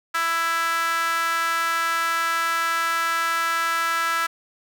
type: tone with high-pass filter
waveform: sawtooth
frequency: 331.7 Hz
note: E4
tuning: 11 cents sharp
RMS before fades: -23 dBFS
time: 0.14-4.27 s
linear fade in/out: 10 ms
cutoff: 1400 Hz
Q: 4.3
effects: none